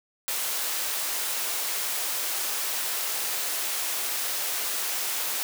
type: high-pass noise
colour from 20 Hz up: white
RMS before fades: -29 dBFS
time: 0.28-5.43 s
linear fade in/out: 0 ms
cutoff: 440 Hz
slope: 12 dB/octave
effects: none